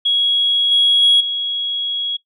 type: tone with level steps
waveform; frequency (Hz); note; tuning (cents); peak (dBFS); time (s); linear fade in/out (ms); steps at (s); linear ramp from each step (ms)
sine; 3322; G#7; 0; -12 / -9 / -7 / -18; 0.05-2.17; 10; 0.71 / 1.02 / 1.2; 10
effects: noise-tail reverb RT60 0.1 s tail -19 dB re dry + tanh soft clip ceiling -5 dBFS